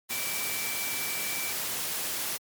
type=tone in noise; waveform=sine; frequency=2323 Hz; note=D7; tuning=20 cents flat; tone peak=-36 dBFS; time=0.1-1.53 s; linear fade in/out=20 ms; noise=white; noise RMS=-32 dBFS; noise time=0.09-2.38 s; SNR=-7 dB; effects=high-pass 100 Hz 12 dB/octave + MP3 96 kbps